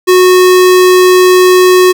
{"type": "tone", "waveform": "square", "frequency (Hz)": 366.5, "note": "F#4", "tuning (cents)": -16, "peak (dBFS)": -3, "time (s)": [0.07, 1.93], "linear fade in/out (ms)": 20, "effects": []}